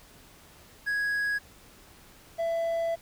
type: tone pair in turn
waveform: triangle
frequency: 1661.2 / 666.7 Hz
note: G#6 / E5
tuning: 0 / +19 cents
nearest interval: octave + major third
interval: 1581 cents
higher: first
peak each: -24 dBFS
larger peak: neither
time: 0.86-1.39 / 2.38-2.96 s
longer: second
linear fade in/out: 20 ms
effects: pink hiss -54 dBFS RMS until 3.01 s